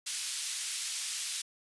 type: band-pass noise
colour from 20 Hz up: white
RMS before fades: -36 dBFS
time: 0.06-1.42 s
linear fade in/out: 10 ms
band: 2700 to 10000 Hz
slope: 12 dB/octave
effects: resampled to 24000 Hz